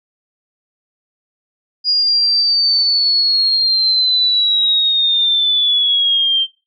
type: linear sweep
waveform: sine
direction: down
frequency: 4879 to 3136 Hz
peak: -11 dBFS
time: 1.84-6.47 s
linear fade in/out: 50 ms
effects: noise-tail reverb RT60 0.3 s tail -22 dB re dry